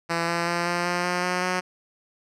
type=tone with pitch steps; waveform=5% pulse; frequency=168.3 / 170.26 / 172.23 / 174.24 / 176.26 / 178.31 / 180.38 / 182.48 Hz; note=E3 / F3 / F3 / F3 / F3 / F3 / F#3 / F#3; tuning=+36 / -44 / -24 / -4 / +16 / +36 / -44 / -24 cents; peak=-12 dBFS; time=0.09-1.61 s; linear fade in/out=20 ms; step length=190 ms; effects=low-pass 7000 Hz 12 dB/octave